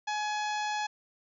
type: harmonic tone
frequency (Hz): 843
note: G#5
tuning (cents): +26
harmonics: 1 / 2 / 3 / 4 / 5 / 6 / 7 / 8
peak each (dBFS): -31 / -37 / -41 / -43 / -45 / -47 / -48 / -49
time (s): 0.07-0.87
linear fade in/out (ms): 10
effects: none